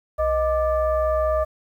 sine tone with frequency modulation, 622.3 Hz, D#5, in tune, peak -18 dBFS, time 0.18-1.45 s, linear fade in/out 20 ms, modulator 560 Hz, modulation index 0.78, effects 9-bit

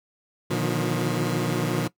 20% pulse tone cluster, 120.9 / 152.1 / 159.1 / 178.5 Hz, B2 / D#3 / D#3 / F3, -36 / -39 / +39 / +38 cents, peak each -23 / -23 / -28 / -23 dBFS, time 0.5-1.88 s, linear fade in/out 10 ms, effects noise-tail reverb RT60 0.1 s tail -19 dB re dry

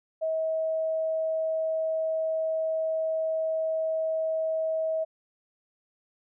sine tone, 640 Hz, D#5, 49 cents sharp, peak -25 dBFS, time 0.21-5.05 s, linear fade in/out 20 ms, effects none

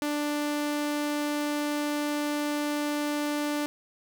sawtooth tone, 294.6 Hz, D4, 6 cents sharp, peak -23 dBFS, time 0.02-3.66 s, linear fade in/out 0 ms, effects none

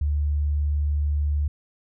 sine tone, 73.42 Hz, D2, in tune, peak -20 dBFS, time 0.01-1.48 s, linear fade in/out 5 ms, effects none

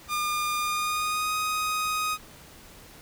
sawtooth tone with pitch glide, 1208 to 1251.3 Hz, D6 to D#6, +48 to +9 cents, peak -22 dBFS, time 0.08-2.18 s, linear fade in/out 50 ms, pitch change +61 cents, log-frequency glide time 0.59-1.35 s, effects pink hiss -49 dBFS RMS until 3.01 s

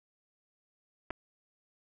clicks, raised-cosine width 0.5 ms, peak -22 dBFS, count 2, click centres 1.105 / 1.108 s, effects none

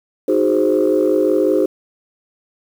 sine chord, Ab dominant seventh, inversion second, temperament equal, 311.1 / 370 / 415.3 / 523.3 Hz, Eb4 / Gb4 / Ab4 / C5, 0 / 0 / 0 / 0 cents, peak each -17 dBFS, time 0.28-1.66 s, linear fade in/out 5 ms, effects tanh soft clip ceiling -5 dBFS + 7-bit

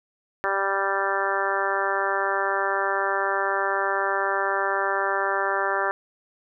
harmonic tone, 196 Hz, G3, in tune, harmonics 2 / 3 / 4 / 5 / 6 / 7 / 8 / 9, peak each -30 / -30 / -30 / -30 / -30 / -30 / -30 / -30 dBFS, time 0.44-5.91 s, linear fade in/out 0 ms, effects none

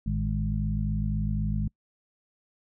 harmonic tone with a mistuned harmonic, 51.91 Hz, G#1, in tune, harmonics 1 / 2 / 3 / 4, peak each -29 / -31 / -31 / -32 dBFS, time 0.06-1.68 s, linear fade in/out 5 ms, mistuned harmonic 2, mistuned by +66 cents, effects noise-tail reverb RT60 0.1 s tail -26 dB re dry

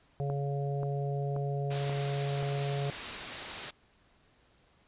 harmonic tone, 140.5 Hz, C#3, 24 cents sharp, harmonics 1 / 3 / 4 / 5, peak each -31 / -38 / -42 / -41 dBFS, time 0.2-2.9 s, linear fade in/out 0 ms
click train, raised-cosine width 1 ms, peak -27 dBFS, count 5, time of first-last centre 0.3-2.428 s, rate 1.88 Hz
white noise, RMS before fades -37 dBFS, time 1.7-3.71 s, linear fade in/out 10 ms
effects pink hiss -66 dBFS RMS until 4.87 s + resampled to 8000 Hz

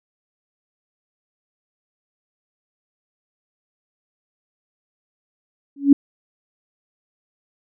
sine tone with exponential growth, 280.9 Hz, C#4, 23 cents sharp, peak -3 dBFS, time 5.76-5.93 s, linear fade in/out 5 ms, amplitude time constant 35 ms, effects none

